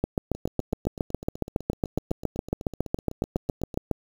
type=two click trains; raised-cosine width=2 ms; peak=-10 / -23 dBFS; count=29 / 28; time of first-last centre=0.04-3.913 / 0.35-3.742 s; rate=7.23 / 7.96 Hz; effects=7-bit